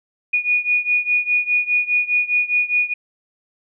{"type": "beating tone pair", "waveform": "sine", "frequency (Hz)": [2455, 2459.9], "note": ["D#7", "D#7"], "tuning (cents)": [-24, -20], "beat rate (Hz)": 4.9, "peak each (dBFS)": [-18, -20], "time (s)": [0.33, 2.94], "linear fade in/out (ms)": 10, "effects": []}